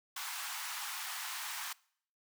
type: high-pass noise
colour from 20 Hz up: pink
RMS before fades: -41 dBFS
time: 0.16-1.73 s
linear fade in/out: 5 ms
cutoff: 840 Hz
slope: 48 dB/octave
effects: noise-tail reverb RT60 0.6 s tail -23 dB re dry